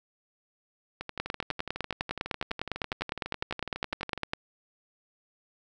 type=two click trains; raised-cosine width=0.3 ms; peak=-19 / -13 dBFS; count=39 / 32; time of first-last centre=1.01-4.177 / 1.2-4.334 s; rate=12 / 9.89 Hz; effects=none